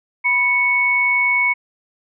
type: tone pair together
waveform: sine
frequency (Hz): 987.8 / 2215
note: B5 / C#7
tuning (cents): 0 / -2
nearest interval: octave + major second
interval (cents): 1398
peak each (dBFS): -23 / -14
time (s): 0.24-1.54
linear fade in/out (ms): 20
effects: none